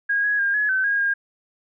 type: tone with pitch steps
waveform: sine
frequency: 1636 / 1667 / 1610 / 1692 / 1532 / 1633 / 1618 Hz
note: G#6 / G#6 / G6 / G#6 / G6 / G#6 / G#6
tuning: -26 / +6 / +46 / +32 / -40 / -30 / -46 cents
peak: -18 dBFS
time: 0.09-1.14 s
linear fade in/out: 10 ms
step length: 150 ms
effects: none